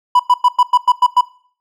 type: tone bursts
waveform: triangle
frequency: 987.8 Hz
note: B5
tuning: in tune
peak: -5 dBFS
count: 8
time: 0.15-1.21 s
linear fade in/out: 5 ms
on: 45 ms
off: 100 ms
effects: noise-tail reverb RT60 0.5 s tail -21 dB re dry